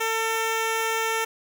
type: tone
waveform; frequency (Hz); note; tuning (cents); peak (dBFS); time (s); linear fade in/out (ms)
10% pulse; 448.9; A4; +35; -15; 0-1.25; 10
effects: none